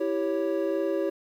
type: chord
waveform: triangle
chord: C# diminished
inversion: first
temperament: equal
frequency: 329.6 / 392 / 554.4 Hz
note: E4 / G4 / C#5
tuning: 0 / 0 / 0 cents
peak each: -27 dBFS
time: 0-1.1 s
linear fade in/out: 10 ms
effects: 10-bit